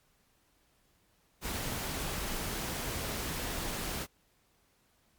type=noise; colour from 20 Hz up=pink; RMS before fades=-36 dBFS; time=1.41-4.07 s; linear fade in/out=50 ms; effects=pink hiss -70 dBFS RMS until 5.18 s + MP3 96 kbps